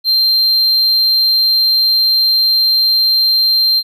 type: tone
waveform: triangle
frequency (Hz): 4159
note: C8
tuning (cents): -11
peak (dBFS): -8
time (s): 0.04-3.83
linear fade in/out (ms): 50
effects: none